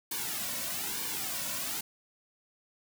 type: noise with flanger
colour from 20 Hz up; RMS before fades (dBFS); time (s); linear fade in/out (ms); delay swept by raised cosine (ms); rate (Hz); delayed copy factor
white; -35; 0.11-1.81; 5; 1.5 to 2.47; 1.1; -0.8
effects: none